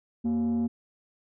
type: tone with frequency modulation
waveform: sine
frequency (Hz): 233.5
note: A#3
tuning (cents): +3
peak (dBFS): -21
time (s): 0.24-0.68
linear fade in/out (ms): 20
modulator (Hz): 147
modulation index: 0.29
effects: tanh soft clip ceiling -23 dBFS